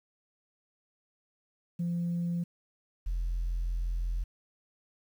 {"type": "tone pair in turn", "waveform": "sine", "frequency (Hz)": [172.3, 42.8], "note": ["F3", "F1"], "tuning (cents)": [-23, -34], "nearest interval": "2 octaves", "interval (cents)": 2411, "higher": "first", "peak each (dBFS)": -27, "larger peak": "neither", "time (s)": [[1.79, 2.44], [3.06, 4.24]], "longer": "second", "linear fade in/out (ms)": 10, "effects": ["tanh soft clip ceiling -26 dBFS", "10-bit"]}